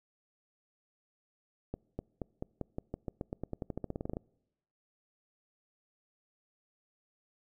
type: accelerating click train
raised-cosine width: 2 ms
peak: -23 dBFS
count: 23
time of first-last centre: 1.74-4.169 s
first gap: 250 ms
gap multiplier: 0.91
effects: noise-tail reverb RT60 0.9 s tail -26 dB re dry